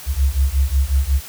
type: beating tone pair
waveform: sine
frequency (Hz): 65.41 / 70.91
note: C2 / C#2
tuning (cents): 0 / +40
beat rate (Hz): 5.5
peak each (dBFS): -17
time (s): 0.06-1.21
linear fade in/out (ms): 50
effects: white hiss -36 dBFS RMS until 1.28 s